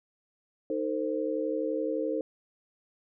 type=chord; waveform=sine; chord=A diminished; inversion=second; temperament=equal with one note detuned; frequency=311.1 / 451.6 / 523.3 Hz; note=Eb4 / A4 / C5; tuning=0 / +45 / 0 cents; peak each=-32 dBFS; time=0.7-2.21 s; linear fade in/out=2 ms; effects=none